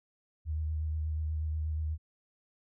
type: tone with vibrato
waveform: sine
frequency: 77.78 Hz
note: D#2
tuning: in tune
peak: -30 dBFS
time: 0.45-1.98 s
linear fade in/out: 50 ms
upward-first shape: sine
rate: 8.3 Hz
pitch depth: 23 cents each way
effects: none